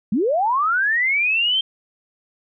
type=linear sweep; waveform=sine; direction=up; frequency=180 to 3171 Hz; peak=-16 dBFS; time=0.12-1.61 s; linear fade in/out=5 ms; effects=none